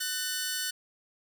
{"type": "tone cluster", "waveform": "10% pulse", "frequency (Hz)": [1495, 1800, 4297], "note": ["F#6", "A6", "C8"], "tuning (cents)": [17, 39, 45], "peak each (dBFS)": [-24, -28, -31], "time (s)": [0, 0.71], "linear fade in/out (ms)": 10, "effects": []}